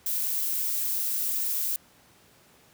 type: noise with amplitude modulation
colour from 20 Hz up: violet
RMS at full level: -27 dBFS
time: 0.06-1.76 s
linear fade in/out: 2 ms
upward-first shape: sine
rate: 244 Hz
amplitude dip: 25%
effects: pink hiss -58 dBFS RMS until 2.73 s + high-pass 80 Hz 12 dB/octave